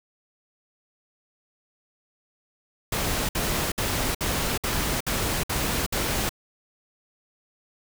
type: noise bursts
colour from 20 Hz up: pink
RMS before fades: -26 dBFS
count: 8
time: 2.92-6.293 s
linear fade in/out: 5 ms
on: 370 ms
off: 59 ms
effects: none